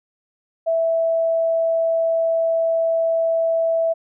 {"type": "tone", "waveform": "sine", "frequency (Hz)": 658, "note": "E5", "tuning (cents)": -3, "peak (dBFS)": -16, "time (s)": [0.66, 3.94], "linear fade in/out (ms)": 20, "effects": []}